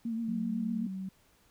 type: tone with vibrato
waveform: sine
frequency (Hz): 227.7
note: A#3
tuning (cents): -40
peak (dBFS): -31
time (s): 0.05-0.87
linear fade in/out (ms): 5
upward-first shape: triangle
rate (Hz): 7.9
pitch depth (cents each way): 52
type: tone with pitch glide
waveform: sine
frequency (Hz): 185 to 189.87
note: F#3 to F#3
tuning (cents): 0 to +45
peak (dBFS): -35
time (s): 0.28-1.09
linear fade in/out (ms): 5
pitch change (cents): +45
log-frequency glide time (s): 0.46-0.53
effects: pink hiss -66 dBFS RMS until 1.5 s